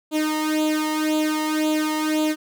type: tone with flanger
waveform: sawtooth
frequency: 308.5 Hz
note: D#4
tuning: 15 cents flat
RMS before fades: -22 dBFS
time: 0.11-2.36 s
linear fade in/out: 50 ms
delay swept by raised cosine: 0.27 to 1.02 ms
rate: 1.9 Hz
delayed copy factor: +0.8
effects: none